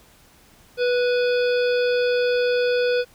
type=harmonic tone with a mistuned harmonic; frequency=491.3 Hz; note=B4; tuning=9 cents flat; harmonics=1 / 3 / 5 / 7 / 9 / 10; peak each=-18 / -28 / -32 / -35 / -37 / -38 dBFS; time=0.77-3.05 s; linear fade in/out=50 ms; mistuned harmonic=5; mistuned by=+30 cents; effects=pink hiss -53 dBFS RMS until 3.14 s